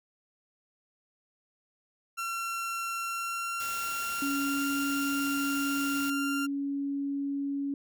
30% pulse tone with pitch glide, 1362 to 1389 Hz, F6 to F6, -44 to -10 cents, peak -29 dBFS, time 2.17-6.47 s, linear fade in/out 20 ms, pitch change +34 cents, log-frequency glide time 2.98-4.73 s
white noise, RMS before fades -41 dBFS, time 3.6-6.1 s, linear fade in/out 2 ms
sine tone, 280 Hz, C#4, 18 cents sharp, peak -29 dBFS, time 4.22-7.74 s, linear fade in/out 2 ms
effects none

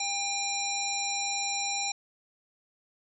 harmonic tone, 801 Hz, G5, 37 cents sharp, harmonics 1 / 3 / 5 / 7 / 9, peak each -35 / -35 / -35 / -35 / -35 dBFS, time 0-1.92 s, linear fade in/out 5 ms, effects none

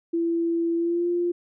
sine tone with pitch glide, 335.6 to 348.8 Hz, E4 to F4, +31 to -2 cents, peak -21 dBFS, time 0.13-1.32 s, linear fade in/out 10 ms, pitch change +67 cents, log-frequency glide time 0.76-1.08 s, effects none

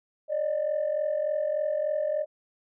sine tone pair together, 566.6 / 610 Hz, C#5 / D#5, +38 / -34 cents, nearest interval minor second, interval 128 cents, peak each -29 / -25 dBFS, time 0.28-2.26 s, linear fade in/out 50 ms, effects tanh soft clip ceiling -20 dBFS

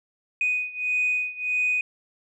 sine beating tone pair, 2489 / 2490.6 Hz, D#7 / D#7, 0 / +1 cents, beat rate 1.6 Hz, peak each -24 / -26 dBFS, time 0.41-1.81 s, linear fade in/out 2 ms, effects tanh soft clip ceiling -16 dBFS

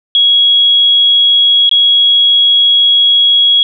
sine tone with dropouts, 3322 Hz, G#7, in tune, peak -5 dBFS, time 0.15-3.63 s, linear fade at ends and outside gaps 1 ms, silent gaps 1.693-1.713 s, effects none

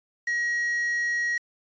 triangle tone with quantisation, 1900 Hz, A#6, 33 cents sharp, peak -22 dBFS, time 0.27-1.38 s, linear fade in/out 5 ms, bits 7, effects resampled to 16000 Hz

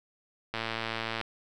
click train, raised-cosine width 0.3 ms, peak -16 dBFS, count 77, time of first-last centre 0.54-1.213 s, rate 113 Hz, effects none

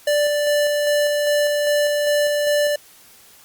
square tone with tremolo, 587.3 Hz, D5, in tune, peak -16 dBFS, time 0.07-2.76 s, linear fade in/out 5 ms, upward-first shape square, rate 2.5 Hz, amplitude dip 25%, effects white hiss -48 dBFS RMS until 3.44 s + Opus 48 kbps

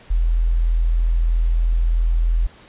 sine tone, 41.56 Hz, E1, 15 cents sharp, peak -14 dBFS, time 0.1-2.47 s, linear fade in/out 10 ms, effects pink hiss -47 dBFS RMS until 2.68 s + resampled to 8000 Hz

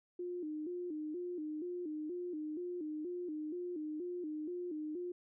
sine tone with vibrato, 329.6 Hz, E4, in tune, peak -38 dBFS, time 0.19-5.12 s, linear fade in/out 5 ms, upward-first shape square, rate 2.1 Hz, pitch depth 130 cents each way, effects none

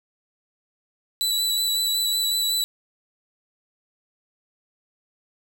sawtooth tone with vibrato, 3956 Hz, B7, 2 cents sharp, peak -18 dBFS, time 1.21-2.64 s, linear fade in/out 0 ms, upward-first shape sine, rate 5.4 Hz, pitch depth 16 cents each way, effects none

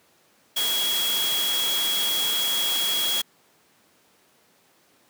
sine tone in noise, 3322 Hz, G#7, in tune, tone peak -23 dBFS, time 0.56-3.22 s, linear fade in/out 10 ms, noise white, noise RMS -28 dBFS, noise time 0.56-3.22 s, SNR +2 dB, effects pink hiss -60 dBFS RMS until 5.09 s + high-pass 200 Hz 12 dB/octave

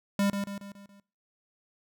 square tone with echo, 200 Hz, G3, 35 cents sharp, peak -24 dBFS, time 0.19-0.3 s, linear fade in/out 2 ms, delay 140 ms, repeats 5, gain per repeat -6 dB, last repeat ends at 1 s, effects noise-tail reverb RT60 0.4 s tail -22 dB re dry

